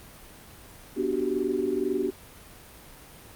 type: chord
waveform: sine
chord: G major seventh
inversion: first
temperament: equal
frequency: 246.9 / 293.7 / 370 / 392 Hz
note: B3 / D4 / F#4 / G4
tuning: 0 / 0 / 0 / 0 cents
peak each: -33 / -31 / -28 / -29 dBFS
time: 0.96-2.11 s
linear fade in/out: 20 ms
effects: pink hiss -48 dBFS RMS until 3.35 s + Opus 32 kbps